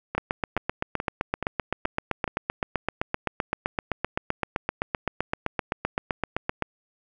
two click trains, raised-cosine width 0.5 ms, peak -13 / -9 dBFS, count 6 / 51, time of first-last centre 0.15-2.278 / 0.18-6.623 s, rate 2.35 / 7.76 Hz, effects none

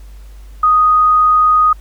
sine tone, 1244.5 Hz, D#6, in tune, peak -7 dBFS, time 0.63-1.73 s, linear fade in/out 5 ms, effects added 50 Hz sine -32 dBFS peak until 1.8 s + pink hiss -50 dBFS RMS until 1.8 s

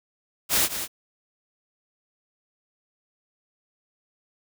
white noise with echo, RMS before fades -21 dBFS, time 0.49-0.69 s, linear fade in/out 50 ms, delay 190 ms, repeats 1, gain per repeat -9 dB, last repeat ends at 0.88 s, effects none

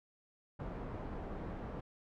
pink low-pass noise, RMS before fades -43 dBFS, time 0.59-1.81 s, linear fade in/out 10 ms, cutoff 930 Hz, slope 12 dB/octave, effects none

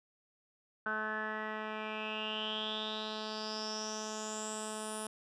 10% pulse tone with low-pass filter sweep, 215.9 Hz, A3, 33 cents flat, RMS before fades -39 dBFS, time 0.86-5.07 s, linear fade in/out 2 ms, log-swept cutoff 1500 to 10000 Hz, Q 9.2, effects none

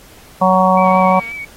harmonic tone, 186.5 Hz, F#3, 14 cents sharp, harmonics 1 / 3 / 4 / 5 / 6, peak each -15 / -15 / -15 / -15 / -15 dBFS, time 0.41-1.2 s, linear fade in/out 10 ms
sine tone with vibrato, 2274 Hz, C#7, 44 cents sharp, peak -24 dBFS, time 0.77-1.45 s, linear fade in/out 5 ms, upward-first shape sine, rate 5.7 Hz, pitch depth 30 cents each way
click train, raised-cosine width 0.3 ms, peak -25 dBFS, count 111, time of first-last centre 0.84-1.316 s, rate 231 Hz
effects pink hiss -43 dBFS RMS until 1.56 s + AAC 48 kbps

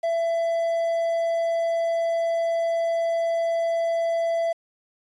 triangle tone with quantisation, 668 Hz, E5, 23 cents sharp, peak -19 dBFS, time 0.03-4.53 s, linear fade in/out 10 ms, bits 8, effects resampled to 22050 Hz

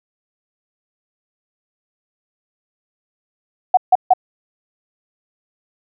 sine tone bursts, 740 Hz, F#5, in tune, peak -6 dBFS, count 3, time 3.74-4.136 s, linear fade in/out 5 ms, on 32 ms, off 150 ms, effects none

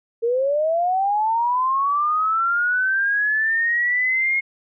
sine linear sweep, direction up, 452.6 to 2161 Hz, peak -17 dBFS, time 0.22-4.41 s, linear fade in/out 20 ms, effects none

